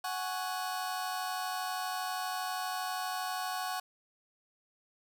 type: chord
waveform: sawtooth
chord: F# suspended second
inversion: none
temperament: just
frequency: 740 / 832.5 / 1110 Hz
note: F#5 / G#5 / C#6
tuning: 0 / +4 / +2 cents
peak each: -32 / -37 / -35 dBFS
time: 0.04-3.8 s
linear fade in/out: 5 ms
effects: none